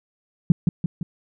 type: tone with echo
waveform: sine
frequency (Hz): 169.2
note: E3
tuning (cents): +45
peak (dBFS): -8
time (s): 0.5-0.52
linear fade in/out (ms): 2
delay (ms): 170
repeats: 3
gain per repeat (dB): -5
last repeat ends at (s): 1.03
effects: none